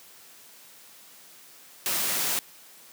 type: noise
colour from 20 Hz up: white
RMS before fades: -27 dBFS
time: 1.86-2.39 s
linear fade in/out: 0 ms
effects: white hiss -51 dBFS RMS until 2.92 s + high-pass 150 Hz 12 dB/octave